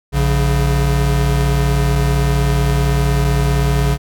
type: tone pair together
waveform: square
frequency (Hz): 58.56 / 140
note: A#1 / C#3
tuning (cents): +9 / +18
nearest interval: octave + minor third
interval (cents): 1509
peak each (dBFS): -16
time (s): 0.12-3.98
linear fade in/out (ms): 50
effects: none